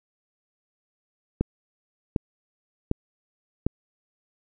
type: click train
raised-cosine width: 3 ms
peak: -9 dBFS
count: 4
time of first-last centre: 1.41-3.666 s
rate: 1.33 Hz
effects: none